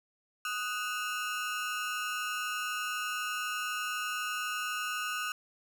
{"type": "ring-modulated tone", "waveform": "30% pulse", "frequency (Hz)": 1364, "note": "F6", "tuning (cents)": -41, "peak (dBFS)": -27, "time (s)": [0.45, 5.32], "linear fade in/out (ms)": 2, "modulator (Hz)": 116, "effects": []}